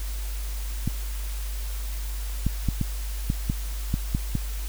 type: clicks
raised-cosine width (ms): 5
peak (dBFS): -11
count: 9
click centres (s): 0.876 / 2.466 / 2.687 / 2.813 / 3.301 / 3.499 / 3.941 / 4.149 / 4.353
effects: added 50 Hz sine -28 dBFS peak until 4.68 s + white hiss -41 dBFS RMS until 4.68 s